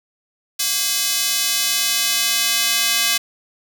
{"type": "tone with high-pass filter sweep", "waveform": "square", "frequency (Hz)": 231, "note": "A#3", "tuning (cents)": -16, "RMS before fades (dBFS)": -19, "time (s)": [0.59, 3.18], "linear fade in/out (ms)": 10, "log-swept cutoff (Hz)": [4600, 2800], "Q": 0.85, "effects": []}